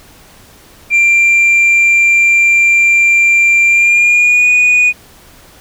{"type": "tone with pitch glide", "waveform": "sine", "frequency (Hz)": [2371, 2465], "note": ["D7", "D#7"], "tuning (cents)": [16, -17], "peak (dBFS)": -3, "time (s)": [0.9, 4.93], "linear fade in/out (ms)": 50, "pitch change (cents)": 67, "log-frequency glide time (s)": [3.66, 4.49], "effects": ["tanh soft clip ceiling -5 dBFS", "pink hiss -41 dBFS RMS until 5.6 s"]}